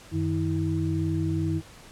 sine tone cluster, 93.2 / 155.8 / 323.8 Hz, F#2 / D#3 / E4, +13 / +3 / -31 cents, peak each -28 dBFS, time 0.11-1.62 s, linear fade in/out 50 ms, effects pink hiss -49 dBFS RMS until 1.91 s + low-pass 10000 Hz 12 dB/octave

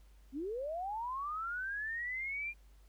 sine linear sweep, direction up, 246.9 to 2420 Hz, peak -36 dBFS, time 0.32-2.54 s, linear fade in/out 50 ms, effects added 50 Hz sine -57 dBFS peak until 2.88 s + pink hiss -71 dBFS RMS until 2.88 s

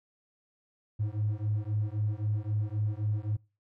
triangle beating tone pair, 103.83 / 107.63 Hz, G#2 / A2, 0 / -38 cents, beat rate 3.8 Hz, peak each -28 dBFS, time 0.99-3.37 s, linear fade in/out 20 ms, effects noise-tail reverb RT60 0.3 s tail -25 dB re dry + tanh soft clip ceiling -22 dBFS

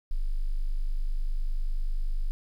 sine tone, 25.1 Hz, G0, 42 cents sharp, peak -24 dBFS, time 0.11-2.31 s, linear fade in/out 0 ms, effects 10-bit

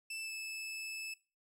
sawtooth tone with pitch glide, 2648 to 2616 Hz, E7 to E7, +7 to -14 cents, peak -37 dBFS, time 0.1-1.14 s, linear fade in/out 5 ms, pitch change -21 cents, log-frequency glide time 0.21-0.33 s, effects noise-tail reverb RT60 0.3 s tail -17 dB re dry + low-pass 12000 Hz 12 dB/octave

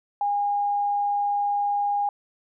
sine tone, 815 Hz, G#5, 33 cents flat, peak -21 dBFS, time 0.21-2.09 s, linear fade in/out 2 ms, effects none

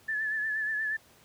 sine tone with vibrato, 1737 Hz, A6, 23 cents flat, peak -28 dBFS, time 0.08-0.97 s, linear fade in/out 10 ms, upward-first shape sine, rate 8.4 Hz, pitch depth 42 cents each way, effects pink hiss -59 dBFS RMS until 1.24 s + high-pass 80 Hz 12 dB/octave

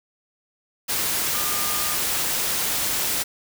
sine tone in noise, 1211 Hz, D#6, 47 cents flat, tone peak -33 dBFS, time 1.33-1.96 s, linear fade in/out 20 ms, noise white, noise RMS -24 dBFS, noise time 0.88-3.24 s, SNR -12 dB, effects none

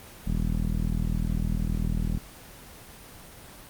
sawtooth tone with low-pass filter, 40 Hz, D#1, 49 cents sharp, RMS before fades -26 dBFS, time 0.26-2.19 s, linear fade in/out 20 ms, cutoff 200 Hz, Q 2.7, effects pink hiss -46 dBFS RMS until 3.69 s + Opus 24 kbps

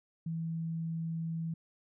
sine tone, 163.9 Hz, E3, 10 cents flat, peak -33 dBFS, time 0.26-1.54 s, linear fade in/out 5 ms, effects none

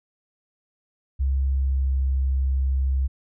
sine tone with pitch glide, 67.3 to 66.53 Hz, C2 to C2, +49 to +29 cents, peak -19 dBFS, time 1.19-3.08 s, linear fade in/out 20 ms, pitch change -20 cents, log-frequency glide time 1.48-1.96 s, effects none

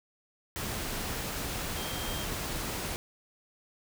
sine tone in noise, 3187 Hz, G7, 28 cents sharp, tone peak -42 dBFS, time 1.77-2.24 s, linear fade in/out 0 ms, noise pink, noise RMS -35 dBFS, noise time 0.56-2.96 s, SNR -10 dB, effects none

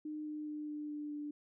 sine tone with pitch steps, 304.4 / 302.5 / 300.6 / 298.7 / 296.8 / 294.9 Hz, D#4 / D#4 / D4 / D4 / D4 / D4, -38 / -49 / +40 / +29 / +18 / +7 cents, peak -39 dBFS, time 0.05-1.31 s, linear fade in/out 5 ms, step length 210 ms, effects none

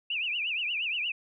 sine tone with vibrato, 2649 Hz, E7, 8 cents sharp, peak -28 dBFS, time 0.1-1.12 s, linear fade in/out 5 ms, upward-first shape triangle, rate 8.5 Hz, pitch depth 220 cents each way, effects none

